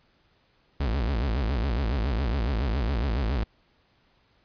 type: tone with vibrato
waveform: 40% pulse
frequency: 61.74 Hz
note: B1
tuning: in tune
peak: -23 dBFS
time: 0.8-3.44 s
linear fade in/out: 5 ms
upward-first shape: sine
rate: 7.2 Hz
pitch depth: 270 cents each way
effects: pink hiss -65 dBFS RMS until 4.44 s + resampled to 11025 Hz